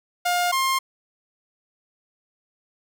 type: tone pair in turn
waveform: sawtooth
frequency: 709 / 1062.3 Hz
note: F5 / C6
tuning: +26 / +26 cents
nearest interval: perfect fifth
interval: 700 cents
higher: second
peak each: -16 dBFS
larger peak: neither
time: 0.25-0.52 / 0.52-0.79 s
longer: neither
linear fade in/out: 10 ms
effects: none